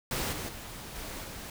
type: noise with level steps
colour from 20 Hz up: pink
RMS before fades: -32 / -37 / -43 / -40 / -42 dBFS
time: 0.11-1.5 s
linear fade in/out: 2 ms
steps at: 0.32 / 0.48 / 0.95 / 1.23 s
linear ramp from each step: 10 ms
effects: none